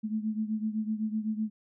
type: beating tone pair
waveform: sine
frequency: 214.8 / 222.7 Hz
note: A3 / A3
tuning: -41 / +21 cents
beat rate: 7.9 Hz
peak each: -30 / -34 dBFS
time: 0.03-1.5 s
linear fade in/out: 20 ms
effects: none